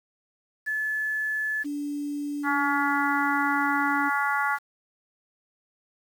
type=tone; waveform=sine; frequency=1727 Hz; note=A6; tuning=33 cents flat; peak=-25 dBFS; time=0.66-1.64 s; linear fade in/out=20 ms
type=tone with pitch glide; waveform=sine; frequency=290 to 286 Hz; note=D4 to D4; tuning=-22 to -46 cents; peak=-28 dBFS; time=1.64-4.1 s; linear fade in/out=20 ms; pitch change=-24 cents; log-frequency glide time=2.43-2.91 s
type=harmonic tone; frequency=283 Hz; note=C#4; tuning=36 cents sharp; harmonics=3 / 4 / 5 / 6 / 7; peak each=-28 / -29 / -27 / -32 / -32 dBFS; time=2.43-4.59 s; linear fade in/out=50 ms
effects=8-bit